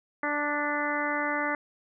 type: harmonic tone with a mistuned harmonic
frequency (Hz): 293.7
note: D4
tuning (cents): 0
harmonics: 1 / 2 / 3 / 4 / 5 / 6 / 7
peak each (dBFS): -34 / -34 / -34 / -34 / -34 / -34 / -34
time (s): 0.23-1.55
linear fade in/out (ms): 2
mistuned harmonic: 7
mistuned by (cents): -22
effects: none